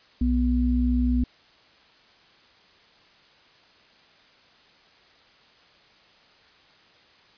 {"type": "tone pair together", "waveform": "sine", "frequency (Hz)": [61.73, 246.9], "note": ["B1", "B3"], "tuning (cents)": [0, 0], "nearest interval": "2 octaves", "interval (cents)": 2400, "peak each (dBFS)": -22, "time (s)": [0.21, 1.24], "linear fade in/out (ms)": 5, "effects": ["white hiss -56 dBFS RMS until 7.37 s", "resampled to 11025 Hz"]}